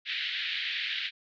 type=band-pass noise; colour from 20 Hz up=white; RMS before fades=-33 dBFS; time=0.05-1.11 s; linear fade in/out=50 ms; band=1700 to 3900 Hz; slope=48 dB/octave; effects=none

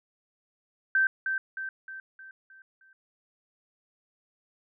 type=tone with echo; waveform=sine; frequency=1555 Hz; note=G6; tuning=14 cents flat; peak=-20 dBFS; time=0.95-1.07 s; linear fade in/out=2 ms; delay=310 ms; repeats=6; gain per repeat=-6 dB; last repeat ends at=2.93 s; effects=none

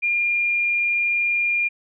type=tone; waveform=sine; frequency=2407 Hz; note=D7; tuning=42 cents sharp; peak=-18 dBFS; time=0.02-1.69 s; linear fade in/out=20 ms; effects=none

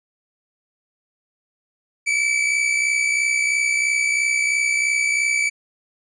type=tone pair together; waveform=45% pulse; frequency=2249 / 2312 Hz; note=C#7 / D7; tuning=+24 / -28 cents; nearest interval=unison; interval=48 cents; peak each=-25 / -18 dBFS; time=2.06-5.5 s; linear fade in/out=20 ms; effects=resampled to 22050 Hz

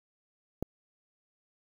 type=click; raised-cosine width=2 ms; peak=-18 dBFS; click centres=0.626 s; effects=8-bit

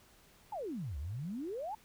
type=exponential two-way sweep; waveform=sine; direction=down then up; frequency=905 to 65.41 to 905 Hz; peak=-37 dBFS; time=0.52-1.75 s; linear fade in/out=5 ms; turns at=0.98 s; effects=pink hiss -63 dBFS RMS until 1.84 s

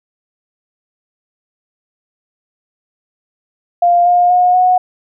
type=tone with pitch steps; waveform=sine; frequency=698.5 / 709.5 / 720.6 / 732 Hz; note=F5 / F5 / F#5 / F#5; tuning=0 / +27 / -46 / -19 cents; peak=-7 dBFS; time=3.82-4.78 s; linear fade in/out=5 ms; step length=240 ms; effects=none

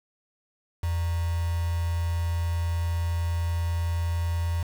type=tone with quantisation; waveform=sine; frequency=84.7 Hz; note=E2; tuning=48 cents sharp; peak=-24 dBFS; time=0.83-4.63 s; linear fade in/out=5 ms; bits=6; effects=none

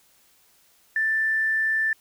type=tone with tanh clipping; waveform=triangle; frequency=1769 Hz; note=A6; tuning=9 cents sharp; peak=-20 dBFS; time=0.96-1.93 s; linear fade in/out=2 ms; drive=3 dB; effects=white hiss -60 dBFS RMS until 2 s

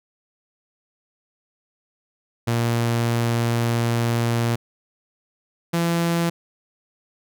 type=tone pair in turn; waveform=sawtooth; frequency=117.3 / 169.2 Hz; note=A#2 / E3; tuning=+11 / +45 cents; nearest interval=tritone; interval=634 cents; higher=second; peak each=-15 / -15 dBFS; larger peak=neither; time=2.47-4.56 / 5.73-6.3 s; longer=first; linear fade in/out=10 ms; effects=none

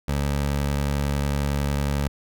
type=tone; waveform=20% pulse; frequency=71 Hz; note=C#2; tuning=42 cents sharp; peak=-17 dBFS; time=0.08-2.08 s; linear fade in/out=5 ms; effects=none

